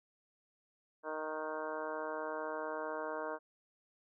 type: harmonic tone with a mistuned harmonic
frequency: 155.56 Hz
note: D#3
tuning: in tune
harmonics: 2 / 3 / 4 / 5 / 6 / 7 / 8 / 9 / 10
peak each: -48 / -43 / -42 / -51 / -45 / -46 / -52 / -49 / -49 dBFS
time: 1.03-3.39 s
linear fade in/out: 50 ms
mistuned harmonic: 9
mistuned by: +19 cents
effects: none